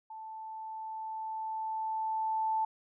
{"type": "tone with level ramp", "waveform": "sine", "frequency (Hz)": 880, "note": "A5", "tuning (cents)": 0, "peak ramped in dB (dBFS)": [-42, -27], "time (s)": [0.1, 2.65], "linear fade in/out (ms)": 5, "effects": []}